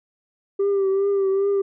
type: tone with vibrato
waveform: sine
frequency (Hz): 393.1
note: G4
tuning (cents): +5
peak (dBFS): -15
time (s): 0.59-1.62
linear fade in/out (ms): 10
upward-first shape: triangle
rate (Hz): 2.5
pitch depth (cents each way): 45
effects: tanh soft clip ceiling -16 dBFS